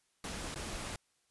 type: noise with dropouts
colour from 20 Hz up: pink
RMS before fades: -41 dBFS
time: 0.24-0.96 s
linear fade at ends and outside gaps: 2 ms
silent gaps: 0.545-0.558 s
effects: white hiss -75 dBFS RMS until 1.3 s + resampled to 24000 Hz